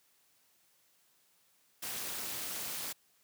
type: noise with amplitude modulation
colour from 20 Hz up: white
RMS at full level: -36 dBFS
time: 1.82-2.93 s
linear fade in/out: 10 ms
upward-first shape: sine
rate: 239 Hz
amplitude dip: 75%
effects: white hiss -70 dBFS RMS until 3.23 s + high-pass 100 Hz 12 dB/octave